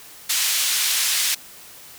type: band-pass noise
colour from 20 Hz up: pink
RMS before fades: -21 dBFS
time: 0.29-1.35 s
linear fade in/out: 10 ms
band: 2900 to 14000 Hz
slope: 12 dB/octave
effects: white hiss -43 dBFS RMS until 1.98 s